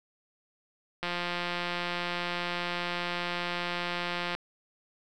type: click train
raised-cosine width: 0.3 ms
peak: -16 dBFS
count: 582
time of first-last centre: 1.03-4.35 s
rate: 175 Hz
effects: none